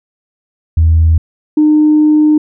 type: tone pair in turn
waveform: sine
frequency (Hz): 81.1 / 304.2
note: E2 / D#4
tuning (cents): -28 / -39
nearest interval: octave + major seventh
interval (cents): 2289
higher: second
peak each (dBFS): -4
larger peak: neither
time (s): 0.77-1.18 / 1.57-2.38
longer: second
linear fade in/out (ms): 5
effects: tanh soft clip ceiling -1 dBFS